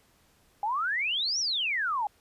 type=exponential two-way sweep; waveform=sine; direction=up then down; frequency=793 to 5920 to 793 Hz; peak=-26 dBFS; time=0.63-2.07 s; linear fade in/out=2 ms; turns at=1.39 s; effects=pink hiss -64 dBFS RMS until 2.2 s + resampled to 32000 Hz